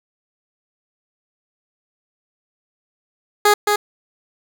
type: tone with echo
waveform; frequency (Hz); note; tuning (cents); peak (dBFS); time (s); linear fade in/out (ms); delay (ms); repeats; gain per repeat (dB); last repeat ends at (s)
15% pulse; 415; G#4; -1; -4; 3.45-3.54; 5; 220; 1; -4; 3.76
effects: none